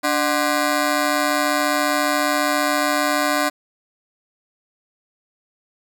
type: ring-modulated tone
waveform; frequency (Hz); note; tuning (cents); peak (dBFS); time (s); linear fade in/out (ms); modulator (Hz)
15% pulse; 446.6; A4; +26; -8; 0.03-3.5; 20; 156
effects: none